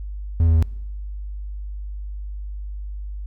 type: tone with pitch steps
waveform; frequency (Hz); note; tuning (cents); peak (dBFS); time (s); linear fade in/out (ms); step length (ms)
triangle; 82.9 / 81.57 / 80.26; E2 / E2 / E2; +10 / -18 / -46; -11; 0.4-0.625; 0; 75
effects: noise-tail reverb RT60 1.0 s tail -23 dB re dry + added 50 Hz sine -28 dBFS peak until 3.26 s